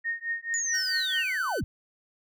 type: tone with tremolo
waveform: sine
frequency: 1849 Hz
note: A#6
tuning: 15 cents flat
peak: -25 dBFS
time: 0.04-1.24 s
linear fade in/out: 20 ms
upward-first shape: triangle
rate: 4.6 Hz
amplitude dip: 100%
type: linear sweep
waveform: sine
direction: down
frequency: 7040 to 46.38 Hz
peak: -27 dBFS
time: 0.54-1.64 s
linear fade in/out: 0 ms
type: tone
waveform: 45% pulse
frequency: 1514 Hz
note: F#6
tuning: 39 cents sharp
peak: -33 dBFS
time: 0.73-1.61 s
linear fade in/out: 20 ms
effects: none